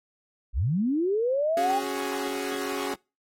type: linear sweep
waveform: sine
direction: up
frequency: 41.2 to 826 Hz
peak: -22 dBFS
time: 0.53-1.82 s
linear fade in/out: 50 ms
type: chord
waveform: sawtooth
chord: C# suspended fourth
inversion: none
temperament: equal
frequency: 277.2 / 370 / 415.3 Hz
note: C#4 / F#4 / G#4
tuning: 0 / 0 / 0 cents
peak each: -29 dBFS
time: 1.57-2.94 s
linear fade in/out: 2 ms
effects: noise-tail reverb RT60 0.3 s tail -26 dB re dry + AAC 48 kbps